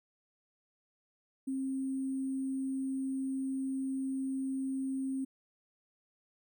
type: tone with sample-and-hold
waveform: sine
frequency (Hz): 266.5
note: C4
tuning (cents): +32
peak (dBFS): -32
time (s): 1.47-5.25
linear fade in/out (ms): 10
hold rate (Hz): 8820
effects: none